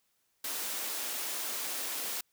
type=high-pass noise; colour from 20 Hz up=white; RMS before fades=-36 dBFS; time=0.44-2.21 s; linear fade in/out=5 ms; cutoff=240 Hz; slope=24 dB/octave; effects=white hiss -75 dBFS RMS until 2.32 s